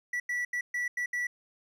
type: tone bursts at uneven times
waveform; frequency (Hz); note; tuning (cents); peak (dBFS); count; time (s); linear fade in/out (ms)
triangle; 1953; B6; -20; -27; 6; 0.13-0.2 / 0.29-0.45 / 0.53-0.61 / 0.74-0.88 / 0.97-1.06 / 1.13-1.27; 5
effects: none